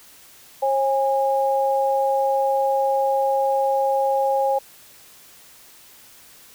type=tone pair together; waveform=sine; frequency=540 / 819.6 Hz; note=C#5 / G#5; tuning=-45 / -23 cents; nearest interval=perfect fifth; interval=722 cents; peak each=-20 dBFS; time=0.62-4.59 s; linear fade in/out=10 ms; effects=white hiss -48 dBFS RMS until 6.54 s